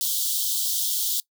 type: high-pass noise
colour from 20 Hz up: white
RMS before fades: -25 dBFS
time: 0.01-1.2 s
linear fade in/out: 0 ms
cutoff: 3100 Hz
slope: 96 dB/octave
effects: noise-tail reverb RT60 0.1 s tail -22 dB re dry